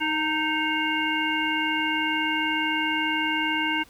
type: harmonic tone with a mistuned harmonic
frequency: 311.1 Hz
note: D#4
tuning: in tune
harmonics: 1 / 3 / 5 / 7 / 9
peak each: -29 / -29 / -29 / -29 / -29 dBFS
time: 0-3.84 s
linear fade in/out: 20 ms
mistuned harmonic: 3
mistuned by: -26 cents
effects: pink hiss -54 dBFS RMS until 3.89 s